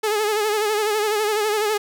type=tone with vibrato; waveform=sawtooth; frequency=424.3 Hz; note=G#4; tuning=37 cents sharp; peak=-15 dBFS; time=0.03-1.78 s; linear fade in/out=10 ms; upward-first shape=sine; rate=12 Hz; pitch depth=60 cents each way; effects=none